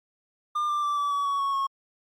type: tone with pitch steps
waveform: triangle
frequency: 1200 / 1184.2 / 1168.5 / 1153.1 / 1137.9 / 1122.9 / 1108.1 / 1093.4 Hz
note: D6 / D6 / D6 / D6 / C#6 / C#6 / C#6 / C#6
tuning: +37 / +14 / -9 / -32 / +45 / +22 / -1 / -24 cents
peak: -22 dBFS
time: 0.55-1.67 s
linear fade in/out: 10 ms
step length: 140 ms
effects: Opus 48 kbps